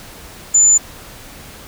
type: tone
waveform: sine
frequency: 7040 Hz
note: A8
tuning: in tune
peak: -7 dBFS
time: 0.54-0.78 s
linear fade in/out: 10 ms
effects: pink hiss -37 dBFS RMS until 1.67 s